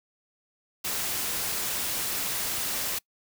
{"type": "noise", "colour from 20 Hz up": "white", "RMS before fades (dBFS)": -30, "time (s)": [0.84, 2.99], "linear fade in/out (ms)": 10, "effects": ["noise-tail reverb RT60 0.1 s tail -25 dB re dry"]}